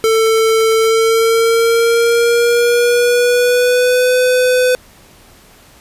square tone with pitch glide, 445.6 to 503.1 Hz, A4 to B4, +22 to +32 cents, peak -10 dBFS, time 0.04-4.75 s, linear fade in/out 0 ms, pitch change +210 cents, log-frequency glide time 0.77-4.16 s, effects pink hiss -44 dBFS RMS until 5.8 s + resampled to 32000 Hz

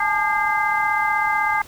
sine tone cluster, 840 / 876 / 1211 / 1611 / 2069 Hz, G#5 / A5 / D#6 / G6 / C7, +19 / -8 / -47 / +47 / -20 cents, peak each -24 dBFS, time 0-1.62 s, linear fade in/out 5 ms, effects pink hiss -44 dBFS RMS until 1.67 s

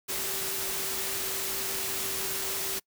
sine tone in noise, 386.2 Hz, G4, 26 cents flat, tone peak -42 dBFS, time 0.08-2.8 s, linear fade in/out 20 ms, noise white, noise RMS -32 dBFS, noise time 0.08-2.8 s, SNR -13 dB, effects noise-tail reverb RT60 0.1 s tail -25 dB re dry

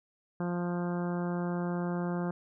harmonic tone, 175.4 Hz, F3, 8 cents sharp, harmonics 1 / 2 / 3 / 4 / 5 / 6 / 7 / 8 / 9, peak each -31 / -37 / -41 / -43 / -45 / -47 / -48 / -49 / -50 dBFS, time 0.4-2.31 s, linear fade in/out 2 ms, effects none

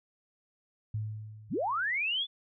sine tone with exponential decay, 107.5 Hz, A2, 40 cents flat, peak -29 dBFS, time 0.94-2 s, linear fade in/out 5 ms, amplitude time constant 230 ms
sine linear sweep, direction up, 53.7 to 3520 Hz, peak -28 dBFS, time 1.49-2.27 s, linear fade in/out 50 ms
effects none

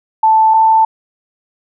sine tone pair in turn, 880 / 886.1 Hz, A5 / A5, 0 / +12 cents, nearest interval unison, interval 12 cents, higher second, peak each -6 / -6 dBFS, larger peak neither, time 0.23-0.54 / 0.54-0.85 s, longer neither, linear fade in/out 5 ms, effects none

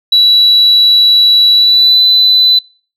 sine tone with pitch glide, 3928 to 4001 Hz, B7 to B7, -10 to +22 cents, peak -3 dBFS, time 0.12-2.59 s, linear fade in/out 5 ms, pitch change +32 cents, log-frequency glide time 1.53-2.02 s, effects noise-tail reverb RT60 0.4 s tail -24 dB re dry + tanh soft clip ceiling 0 dBFS

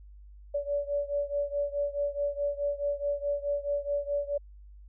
sine beating tone pair, 572 / 576.7 Hz, D5 / D5, -46 / -32 cents, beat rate 4.7 Hz, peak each -30 / -32 dBFS, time 0.54-4.38 s, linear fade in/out 10 ms, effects added 50 Hz sine -47 dBFS peak until 4.88 s

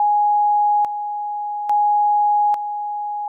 sine tone with tremolo, 830.6 Hz, G#5, in tune, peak -13 dBFS, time 0-3.28 s, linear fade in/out 2 ms, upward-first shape square, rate 0.59 Hz, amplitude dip 65%, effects none

